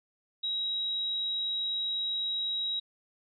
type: tone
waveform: sine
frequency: 3837 Hz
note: A#7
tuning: 49 cents sharp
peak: -29 dBFS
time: 0.43-2.8 s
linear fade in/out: 10 ms
effects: none